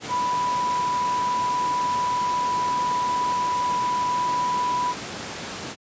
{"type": "tone in noise", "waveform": "sine", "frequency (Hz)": 987.8, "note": "B5", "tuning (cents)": 0, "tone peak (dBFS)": -21, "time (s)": [0.08, 4.95], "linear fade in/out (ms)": 50, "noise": "pink", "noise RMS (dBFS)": -32, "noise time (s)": [0, 5.76], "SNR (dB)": 8, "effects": ["high-pass 150 Hz 12 dB/octave", "resampled to 16000 Hz"]}